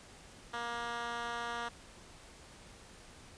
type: tone with band-pass filter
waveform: 10% pulse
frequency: 236.2 Hz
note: A#3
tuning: 23 cents sharp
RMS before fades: -39 dBFS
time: 0.53-1.69 s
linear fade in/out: 10 ms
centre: 1700 Hz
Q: 0.76
effects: pink hiss -55 dBFS RMS until 3.37 s + resampled to 22050 Hz